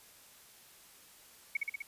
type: tone with echo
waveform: sine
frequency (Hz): 2223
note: C#7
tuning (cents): +4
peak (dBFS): -28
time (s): 1.55-1.57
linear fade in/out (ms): 5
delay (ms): 63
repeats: 4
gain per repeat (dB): -2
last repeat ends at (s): 1.822
effects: white hiss -58 dBFS RMS until 1.87 s + resampled to 32000 Hz